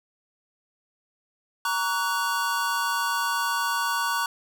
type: chord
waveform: square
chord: F# major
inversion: first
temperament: equal with one note detuned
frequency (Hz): 932.3 / 1132 / 1480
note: A#5 / C#6 / F#6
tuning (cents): 0 / +36 / 0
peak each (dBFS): -29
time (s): 1.65-4.26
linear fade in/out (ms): 2
effects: none